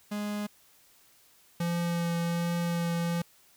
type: tone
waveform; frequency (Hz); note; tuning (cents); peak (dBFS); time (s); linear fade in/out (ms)
45% pulse; 207.7; G#3; 0; -31; 0.11-0.47; 10
type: tone with vibrato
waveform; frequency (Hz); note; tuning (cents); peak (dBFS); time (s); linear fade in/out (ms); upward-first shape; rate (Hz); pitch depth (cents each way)
square; 170.7; F3; -39; -28; 1.6-3.22; 5; triangle; 1.3; 12
effects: white hiss -61 dBFS RMS until 3.56 s